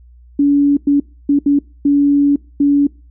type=tone bursts at uneven times; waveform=sine; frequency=284.9 Hz; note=C#4; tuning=48 cents sharp; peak=-8 dBFS; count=6; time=0.39-0.77 / 0.87-1 / 1.29-1.39 / 1.46-1.59 / 1.85-2.36 / 2.6-2.87 s; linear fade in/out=5 ms; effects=noise-tail reverb RT60 0.3 s tail -23 dB re dry + added 60 Hz sine -40 dBFS peak until 3.1 s